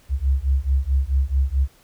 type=beating tone pair; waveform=sine; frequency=65.41 / 70.01 Hz; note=C2 / C#2; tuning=0 / +18 cents; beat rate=4.6 Hz; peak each=-20 dBFS; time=0.09-1.68 s; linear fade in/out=50 ms; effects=pink hiss -55 dBFS RMS until 1.83 s